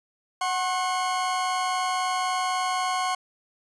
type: tone pair together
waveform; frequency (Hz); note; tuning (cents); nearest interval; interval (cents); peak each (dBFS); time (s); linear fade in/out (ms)
40% pulse; 740 / 1078.1; F#5 / C#6; 0 / -49; perfect fifth; 651; -26; 0.41-3.15; 5
effects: resampled to 22050 Hz + 10-bit